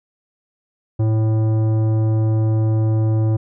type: tone with tanh clipping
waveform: sine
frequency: 110 Hz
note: A2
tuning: in tune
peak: -16 dBFS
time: 0.99-3.37 s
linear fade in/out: 10 ms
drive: 13 dB
effects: none